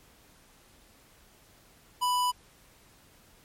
square tone, 991 Hz, B5, 6 cents sharp, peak -25 dBFS, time 2.01-2.32 s, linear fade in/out 20 ms, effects pink hiss -59 dBFS RMS until 3.44 s + MP3 64 kbps

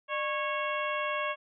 harmonic tone with a mistuned harmonic, 550 Hz, C#5, 14 cents flat, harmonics 1 / 2 / 3 / 4 / 5 / 6, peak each -34 / -33 / -38 / -38 / -38 / -44 dBFS, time 0.08-1.36 s, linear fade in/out 50 ms, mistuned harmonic 1, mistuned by +150 cents, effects none

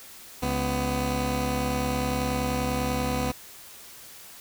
15% pulse tone pair together, 70.1 / 249.8 Hz, C#2 / B3, +20 / +20 cents, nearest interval octave + minor seventh, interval 2200 cents, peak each -22 / -21 dBFS, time 0.42-3.32 s, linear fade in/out 10 ms, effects white hiss -46 dBFS RMS until 4.4 s

